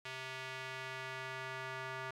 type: tone with band-pass filter sweep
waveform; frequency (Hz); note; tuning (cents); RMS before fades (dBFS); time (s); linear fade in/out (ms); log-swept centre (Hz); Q
square; 130.81; C3; 0; -44; 0.05-2.11; 5; 2500 to 1500; 1.2
effects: 12-bit